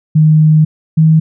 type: tone pair in turn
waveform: sine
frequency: 155.2 / 158.64 Hz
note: D#3 / D#3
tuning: -4 / +34 cents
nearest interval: unison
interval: 38 cents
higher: second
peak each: -4 dBFS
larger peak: neither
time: 0.15-0.65 / 0.97-1.2 s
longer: first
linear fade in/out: 10 ms
effects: none